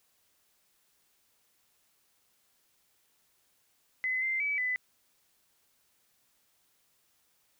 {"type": "tone with pitch steps", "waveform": "sine", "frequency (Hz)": [2029, 2084, 2290, 2003], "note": ["B6", "C7", "D7", "B6"], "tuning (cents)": [46, -7, -44, 24], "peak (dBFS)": -28, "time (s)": [4.04, 4.76], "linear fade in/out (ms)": 0, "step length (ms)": 180, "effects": ["white hiss -71 dBFS RMS until 7.59 s"]}